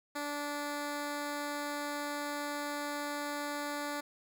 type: tone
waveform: 10% pulse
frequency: 291 Hz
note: D4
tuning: 16 cents flat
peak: -27 dBFS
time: 0.15-4.01 s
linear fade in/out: 10 ms
effects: none